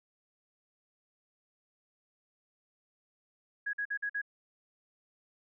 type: tone bursts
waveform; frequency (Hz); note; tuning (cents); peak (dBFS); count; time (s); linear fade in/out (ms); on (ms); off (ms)
sine; 1661.2; G#6; 0; -31; 5; 3.66-4.217; 10; 73; 48
effects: none